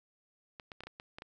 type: clicks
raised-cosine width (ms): 0.3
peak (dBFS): -29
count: 8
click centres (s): 0.598 / 0.718 / 0.806 / 0.836 / 0.87 / 0.999 / 1.185 / 1.221
effects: none